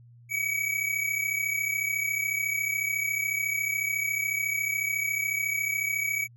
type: tone pair together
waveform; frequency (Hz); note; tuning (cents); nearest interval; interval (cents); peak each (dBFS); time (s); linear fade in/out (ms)
square; 2260 / 2294; C#7 / D7; +33 / -41; unison; 26; -29 / -31; 0.29-6.28; 50
effects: added 119 Hz sine -50 dBFS peak until 6.36 s